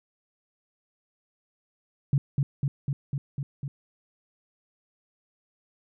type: tone with echo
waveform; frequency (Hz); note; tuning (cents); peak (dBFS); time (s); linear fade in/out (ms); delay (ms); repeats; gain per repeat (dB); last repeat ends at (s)
sine; 138.59; C#3; 0; -18; 2.13-2.18; 2; 250; 6; -2; 3.68
effects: none